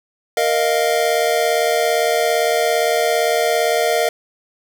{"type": "chord", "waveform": "square", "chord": "Bb suspended fourth", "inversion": "none", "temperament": "just", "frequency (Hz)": [466.2, 621.6, 699.2], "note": ["Bb4", "Eb5", "F5"], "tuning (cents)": [0, -2, 2], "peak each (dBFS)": -20, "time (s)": [0.37, 4.09], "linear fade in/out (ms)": 2, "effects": []}